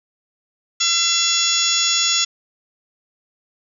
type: harmonic tone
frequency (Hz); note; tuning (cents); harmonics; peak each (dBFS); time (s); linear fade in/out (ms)
679; F5; -49; 2 / 3 / 4 / 5 / 6 / 7 / 8 / 9 / 10; -29 / -31 / -26 / -20 / -26 / -27 / -23 / -30 / -21; 0.8-2.25; 10
effects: none

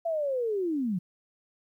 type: linear sweep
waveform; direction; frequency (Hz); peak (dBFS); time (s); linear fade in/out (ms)
sine; down; 682 to 167.6; -26; 0.05-0.99; 10
effects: 11-bit

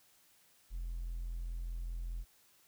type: tone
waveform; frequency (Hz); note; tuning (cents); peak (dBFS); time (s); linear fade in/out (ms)
triangle; 42.45; F1; -48; -34; 0.7-2.25; 50
effects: tanh soft clip ceiling -33 dBFS + white hiss -67 dBFS RMS until 2.67 s

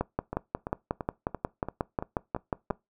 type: two click trains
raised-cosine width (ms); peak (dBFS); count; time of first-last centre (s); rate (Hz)
1; -19 / -13; 8 / 16; 0.33-2.703 / 0.01-2.708; 2.95 / 5.56
effects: noise-tail reverb RT60 0.2 s tail -22 dB re dry

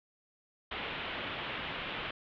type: low-pass noise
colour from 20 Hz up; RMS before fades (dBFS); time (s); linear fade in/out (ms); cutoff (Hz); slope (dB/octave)
white; -39; 0.71-2.11; 5; 3400; 48
effects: none

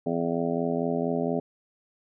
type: harmonic tone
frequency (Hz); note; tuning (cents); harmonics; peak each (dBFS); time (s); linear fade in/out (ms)
84.3; E2; +39; 2 / 3 / 4 / 5 / 6 / 7 / 8 / 9; -32 / -29 / -36 / -30 / -43 / -33 / -34 / -39; 0.06-1.4; 5
effects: none

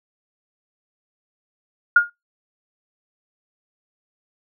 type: tone with exponential decay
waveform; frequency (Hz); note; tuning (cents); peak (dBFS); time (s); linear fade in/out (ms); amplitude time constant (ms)
sine; 1423; F6; +32; -5; 1.96-2.1; 5; 30
effects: noise-tail reverb RT60 0.2 s tail -23 dB re dry

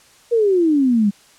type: exponential sweep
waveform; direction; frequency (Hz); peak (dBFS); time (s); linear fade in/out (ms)
sine; down; 483.9 to 196; -12; 0.31-1.11; 20
effects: white hiss -50 dBFS RMS until 1.38 s + low-pass 9000 Hz 12 dB/octave

